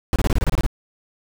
brown noise bursts, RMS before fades -17 dBFS, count 10, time 0.13-0.664 s, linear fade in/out 0 ms, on 30 ms, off 26 ms, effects none

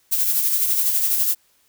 violet noise with tremolo, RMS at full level -18 dBFS, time 0.11-1.35 s, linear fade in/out 20 ms, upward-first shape sine, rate 12 Hz, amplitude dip 40%, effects white hiss -61 dBFS RMS until 1.68 s

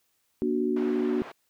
sine chord, Bb augmented, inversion none, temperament equal with one note detuned, 238.8 / 293.7 / 370 Hz, Bb3 / D4 / F#4, +42 / 0 / 0 cents, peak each -28 / -29 / -27 dBFS, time 0.42-1.22 s, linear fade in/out 0 ms
pink band-pass noise, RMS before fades -43 dBFS, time 0.76-1.32 s, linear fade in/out 5 ms, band 410 to 1900 Hz, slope 12 dB/octave
effects white hiss -72 dBFS RMS until 1.49 s

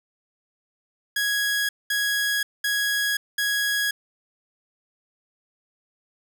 sawtooth tone bursts, 1661.2 Hz, G#6, in tune, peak -18 dBFS, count 4, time 1.16-3.91 s, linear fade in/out 5 ms, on 530 ms, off 210 ms, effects none

